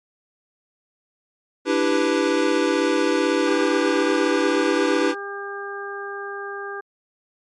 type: chord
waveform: square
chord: E minor seventh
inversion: third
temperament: equal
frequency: 293.7 / 329.6 / 392 / 493.9 Hz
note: D4 / E4 / G4 / B4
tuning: 0 / 0 / 0 / 0 cents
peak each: -24 dBFS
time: 1.65-5.15 s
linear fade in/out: 50 ms
type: harmonic tone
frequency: 400.5 Hz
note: G4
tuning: 37 cents sharp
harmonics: 1 / 2 / 3 / 4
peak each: -32 / -37 / -35 / -33 dBFS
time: 3.46-6.81 s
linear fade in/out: 10 ms
effects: low-pass 6000 Hz 12 dB/octave + MP3 48 kbps